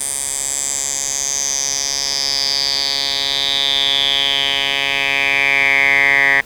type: tone with band-pass filter sweep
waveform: 10% pulse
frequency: 138.59 Hz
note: C#3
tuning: in tune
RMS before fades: -17 dBFS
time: 0-6.41 s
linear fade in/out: 5 ms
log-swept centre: 8900 to 1900 Hz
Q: 6.6
effects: pink hiss -41 dBFS RMS until 6.45 s